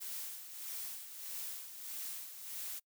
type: noise with tremolo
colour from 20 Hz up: blue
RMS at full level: -42 dBFS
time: 0-2.8 s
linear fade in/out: 20 ms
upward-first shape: sine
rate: 1.6 Hz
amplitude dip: 60%
effects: noise-tail reverb RT60 0.1 s tail -24 dB re dry